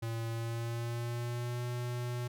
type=tone with pitch glide; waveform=square; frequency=114.5 to 122.01 Hz; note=A#2 to B2; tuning=-31 to -21 cents; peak=-35 dBFS; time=0.02-2.28 s; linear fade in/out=10 ms; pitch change=+110 cents; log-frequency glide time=0.3-1.64 s; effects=none